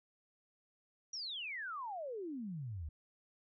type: exponential sweep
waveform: sine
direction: down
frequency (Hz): 5840 to 70.6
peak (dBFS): -40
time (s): 1.13-2.89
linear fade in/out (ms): 5
effects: none